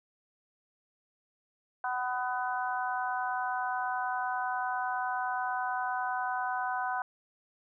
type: harmonic tone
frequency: 250.3 Hz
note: B3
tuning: 23 cents sharp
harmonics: 3 / 4 / 5 / 6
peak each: -33 / -35 / -40 / -36 dBFS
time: 1.84-7.02 s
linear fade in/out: 2 ms
effects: none